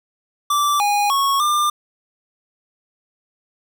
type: tone with pitch steps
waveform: square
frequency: 1168 / 821 / 1104 / 1196 Hz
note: D6 / G#5 / C#6 / D6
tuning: -10 / -20 / -7 / +31 cents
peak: -16 dBFS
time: 0.5-1.7 s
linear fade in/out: 5 ms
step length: 300 ms
effects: none